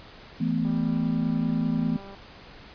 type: chord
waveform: sine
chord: E suspended fourth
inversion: none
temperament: equal with one note detuned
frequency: 164.81 / 220 / 250.1 Hz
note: E3 / A3 / B3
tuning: 0 / 0 / +22 cents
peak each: -27 dBFS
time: 0.4-1.97 s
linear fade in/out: 10 ms
type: click train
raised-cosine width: 1 ms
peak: -32 dBFS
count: 296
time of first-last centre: 0.65-2.147 s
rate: 197 Hz
effects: pink hiss -47 dBFS RMS until 2.74 s + resampled to 11025 Hz